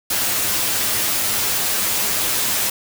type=noise with comb filter; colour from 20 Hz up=white; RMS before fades=-20 dBFS; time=0.1-2.7 s; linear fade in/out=5 ms; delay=9.7 ms; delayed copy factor=+0.55; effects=none